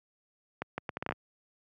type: accelerating click train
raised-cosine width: 0.5 ms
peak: -18 dBFS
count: 9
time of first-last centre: 0.62-1.123 s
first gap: 160 ms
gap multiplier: 0.7
effects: high-pass 100 Hz 12 dB/octave